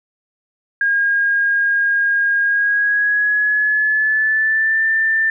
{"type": "tone with pitch glide", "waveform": "sine", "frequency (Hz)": [1625, 1782.3], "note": ["G#6", "A6"], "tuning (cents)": [-38, 22], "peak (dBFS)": -13, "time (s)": [0.81, 5.3], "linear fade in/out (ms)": 2, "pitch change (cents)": 160, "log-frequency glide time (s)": [2.42, 4.84], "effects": []}